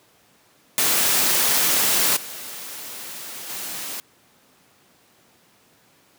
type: noise with level steps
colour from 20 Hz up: white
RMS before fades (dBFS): -19 / -35 / -31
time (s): 0.78-4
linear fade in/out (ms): 0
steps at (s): 2.16 / 3.49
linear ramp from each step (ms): 10
effects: pink hiss -57 dBFS RMS until 6.18 s + high-pass 150 Hz 12 dB/octave